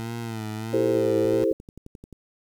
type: tone with vibrato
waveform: 20% pulse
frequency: 112.4 Hz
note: A2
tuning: 37 cents sharp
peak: -25 dBFS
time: 0-1.44 s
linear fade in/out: 0 ms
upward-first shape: sine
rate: 1.5 Hz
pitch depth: 73 cents each way
type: chord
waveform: sine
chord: A minor seventh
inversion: second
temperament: equal with one note detuned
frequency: 329.6 / 392 / 445.6 / 523.3 Hz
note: E4 / G4 / A4 / C5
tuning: 0 / 0 / +22 / 0 cents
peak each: -25 dBFS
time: 0.73-1.53 s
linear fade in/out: 5 ms
type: click train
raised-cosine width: 3 ms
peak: -29 dBFS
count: 11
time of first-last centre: 1.25-2.127 s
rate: 11.4 Hz
effects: 9-bit